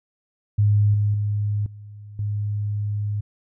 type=tone with level steps; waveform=sine; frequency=103.7 Hz; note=G#2; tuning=2 cents flat; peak=-14 / -17 / -20 / -37 / -22 dBFS; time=0.58-3.21 s; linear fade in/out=10 ms; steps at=0.94 / 1.14 / 1.66 / 2.19 s; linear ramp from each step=2 ms; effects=none